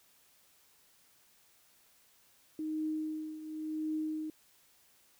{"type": "tone with tremolo", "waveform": "sine", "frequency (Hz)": 311.1, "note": "D#4", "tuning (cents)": 0, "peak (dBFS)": -31, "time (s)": [2.59, 4.3], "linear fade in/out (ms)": 2, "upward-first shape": "triangle", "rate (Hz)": 0.92, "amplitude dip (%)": 75, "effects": ["white hiss -66 dBFS RMS until 5.19 s"]}